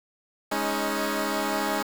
10% pulse chord, Ab suspended fourth, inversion none, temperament equal with one note detuned, 207.7 / 277.2 / 314.4 Hz, Ab3 / Db4 / Eb4, 0 / 0 / +18 cents, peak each -22 dBFS, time 0.51-1.83 s, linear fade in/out 10 ms, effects 7-bit

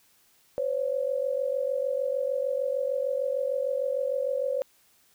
sine tone pair together, 513.4 / 560 Hz, C5 / C#5, -33 / +18 cents, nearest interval major second, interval 151 cents, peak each -28 dBFS, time 0.58-4.62 s, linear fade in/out 0 ms, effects white hiss -63 dBFS RMS until 5.14 s

